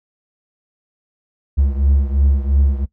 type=beating tone pair; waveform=triangle; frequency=68.4 / 71.3 Hz; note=C#2 / C#2; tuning=-23 / +49 cents; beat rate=2.9 Hz; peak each=-12 / -16 dBFS; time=1.57-2.86 s; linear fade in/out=20 ms; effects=noise-tail reverb RT60 0.1 s tail -19 dB re dry